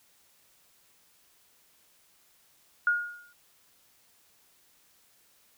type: tone with exponential decay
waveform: sine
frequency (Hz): 1431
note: F6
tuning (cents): +42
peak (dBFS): -19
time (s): 2.87-3.33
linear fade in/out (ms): 2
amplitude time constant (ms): 100
effects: white hiss -64 dBFS RMS until 5.57 s